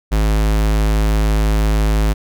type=tone; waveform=square; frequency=53 Hz; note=G#1; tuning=36 cents sharp; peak=-13 dBFS; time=0.11-2.14 s; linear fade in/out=20 ms; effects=none